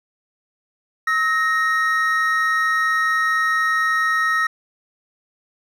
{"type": "tone pair together", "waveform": "triangle", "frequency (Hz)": [1288.9, 1864.7], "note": ["E6", "A#6"], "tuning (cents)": [-39, 0], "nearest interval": "tritone", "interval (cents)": 639, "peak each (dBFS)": [-18, -17], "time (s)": [1.07, 4.47], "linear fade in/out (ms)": 5, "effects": []}